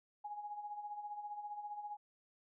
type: tone with tremolo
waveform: sine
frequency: 830.6 Hz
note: G#5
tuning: in tune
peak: -40 dBFS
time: 0.24-1.97 s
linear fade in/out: 10 ms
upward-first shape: sine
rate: 15 Hz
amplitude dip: 60%
effects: none